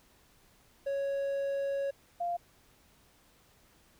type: tone pair in turn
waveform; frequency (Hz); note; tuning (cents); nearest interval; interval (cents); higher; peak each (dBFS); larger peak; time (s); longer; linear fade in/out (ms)
triangle / sine; 554.4 / 695.7; C#5 / F5; 0 / -7; major third; 393; second; -28 / -30; first; 0.86-1.91 / 2.2-2.37; first; 10
effects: pink hiss -64 dBFS RMS until 3.99 s